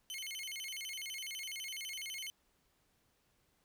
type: tone with vibrato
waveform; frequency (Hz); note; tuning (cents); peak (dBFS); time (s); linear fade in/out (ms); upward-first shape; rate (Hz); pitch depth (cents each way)
sawtooth; 2568; E7; -46; -38; 0.1-2.3; 0; square; 12; 300
effects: pink hiss -75 dBFS RMS until 3.64 s